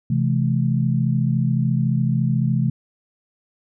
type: chord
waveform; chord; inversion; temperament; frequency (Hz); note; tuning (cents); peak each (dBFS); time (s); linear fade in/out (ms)
sine; A minor; first; equal with one note detuned; 130.81 / 164.81 / 214.4; C3 / E3 / A3; 0 / 0 / -45; -19 / -22 / -23; 0.1-2.7; 5
effects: none